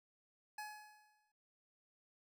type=tone with exponential decay; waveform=25% pulse; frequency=846 Hz; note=G#5; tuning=32 cents sharp; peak=-39 dBFS; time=0.58-1.32 s; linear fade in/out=5 ms; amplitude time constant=160 ms; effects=none